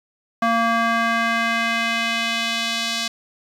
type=tone with band-pass filter sweep; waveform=square; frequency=230 Hz; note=A#3; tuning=23 cents flat; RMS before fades=-21 dBFS; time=0.42-3.08 s; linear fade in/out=5 ms; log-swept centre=1100 to 4300 Hz; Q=1.4; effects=8-bit